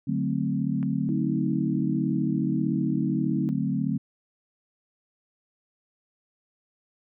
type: chord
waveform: sine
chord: D dominant seventh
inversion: none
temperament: equal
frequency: 146.83 / 185 / 220 / 261.6 Hz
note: D3 / F#3 / A3 / C4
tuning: 0 / 0 / 0 / 0 cents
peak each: -29 dBFS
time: 0.07-3.98 s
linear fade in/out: 10 ms
type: click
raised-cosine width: 0.5 ms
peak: -29 dBFS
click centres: 0.829 s
type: tone with vibrato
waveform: sine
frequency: 317.2 Hz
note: D#4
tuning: 33 cents sharp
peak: -29 dBFS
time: 1.09-3.49 s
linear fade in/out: 0 ms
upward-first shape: triangle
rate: 15 Hz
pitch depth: 35 cents each way
effects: none